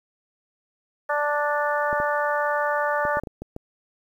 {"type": "harmonic tone", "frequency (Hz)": 293.7, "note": "D4", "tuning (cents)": 0, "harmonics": [2, 3, 4, 5, 6], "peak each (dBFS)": [-25, -27, -28, -29, -30], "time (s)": [1.09, 3.2], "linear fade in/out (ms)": 10}
{"type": "clicks", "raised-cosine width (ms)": 2, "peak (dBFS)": -20, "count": 8, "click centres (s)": [1.929, 2.001, 3.052, 3.171, 3.236, 3.272, 3.42, 3.564]}
{"effects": ["9-bit"]}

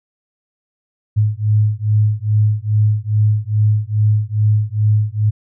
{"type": "beating tone pair", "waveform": "sine", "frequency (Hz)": [105.2, 107.6], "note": ["G#2", "A2"], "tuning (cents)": [23, -38], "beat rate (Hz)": 2.4, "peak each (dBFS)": -15, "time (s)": [1.16, 5.31], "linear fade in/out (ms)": 20, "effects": []}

